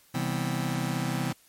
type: chord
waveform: sawtooth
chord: C major seventh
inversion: none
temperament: just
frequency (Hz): 130.81 / 163.52 / 196.22 / 245.3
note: C3 / E3 / G3 / B3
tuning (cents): 0 / -14 / +2 / -12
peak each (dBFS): -27 / -27 / -31 / -30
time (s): 0.14-1.33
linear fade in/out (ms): 10
effects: white hiss -60 dBFS RMS until 1.48 s + MP3 64 kbps